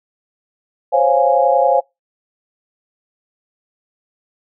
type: chord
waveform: sine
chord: Db major seventh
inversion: third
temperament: equal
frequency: 523.3 / 554.4 / 698.5 / 830.6 Hz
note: C5 / Db5 / F5 / Ab5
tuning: 0 / 0 / 0 / 0 cents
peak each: -16 dBFS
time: 0.92-1.81 s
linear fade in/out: 20 ms
effects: noise-tail reverb RT60 0.2 s tail -25 dB re dry